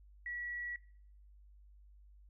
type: tone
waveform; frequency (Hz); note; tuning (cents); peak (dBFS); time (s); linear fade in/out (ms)
sine; 1934; B6; -37; -39; 0.26-0.76; 2
effects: noise-tail reverb RT60 0.6 s tail -21 dB re dry + added 50 Hz sine -57 dBFS peak until 2.29 s